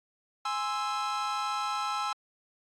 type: chord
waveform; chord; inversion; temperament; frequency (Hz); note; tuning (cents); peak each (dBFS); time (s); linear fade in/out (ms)
45% pulse; Ab augmented; none; equal; 830.6 / 1046.5 / 1318.5; Ab5 / C6 / E6; 0 / 0 / 0; -34 / -36 / -32; 0.45-2.13; 5
effects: low-pass 6000 Hz 12 dB/octave + AAC 64 kbps